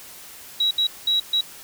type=tone bursts at uneven times; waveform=sine; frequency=3872 Hz; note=B7; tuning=35 cents flat; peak=-17 dBFS; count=4; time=0.6-0.71 / 0.78-0.87 / 1.07-1.2 / 1.33-1.41 s; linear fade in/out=5 ms; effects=white hiss -42 dBFS RMS until 1.63 s